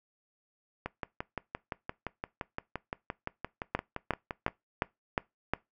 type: two click trains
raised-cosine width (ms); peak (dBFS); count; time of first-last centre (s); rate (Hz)
0.5; -12 / -19; 6 / 22; 3.75-5.536 / 0.86-4.481; 2.8 / 5.8
effects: noise-tail reverb RT60 0.2 s tail -22 dB re dry